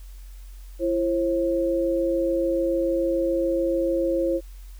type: tone pair together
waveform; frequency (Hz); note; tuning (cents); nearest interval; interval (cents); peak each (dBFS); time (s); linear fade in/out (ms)
sine; 337.1 / 536; E4 / C5; +39 / +42; minor sixth; 803; -23; 0.79-4.41; 50
effects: added 45 Hz sine -38 dBFS peak until 4.79 s + white hiss -56 dBFS RMS until 4.79 s